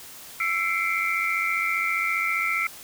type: tone cluster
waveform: sine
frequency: 1335 / 2055 / 2150 / 2335 Hz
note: E6 / C7 / C7 / D7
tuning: +22 / -32 / +47 / -11 cents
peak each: -28 dBFS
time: 0.4-2.67 s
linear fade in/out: 2 ms
effects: white hiss -43 dBFS RMS until 2.83 s